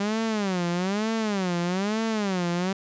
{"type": "tone with vibrato", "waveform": "sawtooth", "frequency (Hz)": 197, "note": "G3", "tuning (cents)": 9, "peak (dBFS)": -20, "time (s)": [0, 2.73], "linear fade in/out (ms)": 5, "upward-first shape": "sine", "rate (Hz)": 1.1, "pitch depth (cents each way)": 230, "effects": ["resampled to 16000 Hz"]}